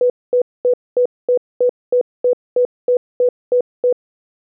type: tone bursts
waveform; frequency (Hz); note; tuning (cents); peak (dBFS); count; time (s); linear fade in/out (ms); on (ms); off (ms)
sine; 493.9; B4; 0; -10; 13; 0.01-3.927; 2; 89; 230
effects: none